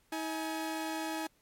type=tone pair together; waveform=sawtooth; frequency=319.1 / 840.4 Hz; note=D#4 / G#5; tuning=+44 / +20 cents; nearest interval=octave + perfect fourth; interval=1676 cents; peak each=-32 / -35 dBFS; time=0.12-1.27 s; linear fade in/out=5 ms; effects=pink hiss -70 dBFS RMS until 1.41 s + MP3 64 kbps